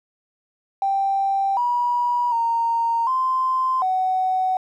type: tone with pitch steps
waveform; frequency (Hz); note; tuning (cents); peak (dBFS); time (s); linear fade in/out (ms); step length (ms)
triangle; 784 / 968 / 925 / 1038 / 748; G5 / B5 / A#5 / C6 / F#5; 0 / -35 / -14 / -14 / +19; -14; 0.82-4.57; 2; 750
effects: tanh soft clip ceiling -16 dBFS